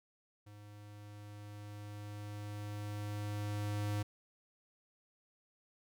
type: tone with level ramp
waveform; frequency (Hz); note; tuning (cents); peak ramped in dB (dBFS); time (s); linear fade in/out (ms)
square; 103.83; G#2; 0; -53 to -34; 0.46-4.03; 10
effects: none